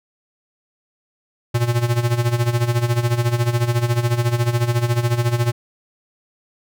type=tone with tremolo; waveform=square; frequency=119.3 Hz; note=A#2; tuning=41 cents sharp; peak=-14 dBFS; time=1.54-5.52 s; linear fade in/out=10 ms; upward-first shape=sine; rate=14 Hz; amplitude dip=75%; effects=none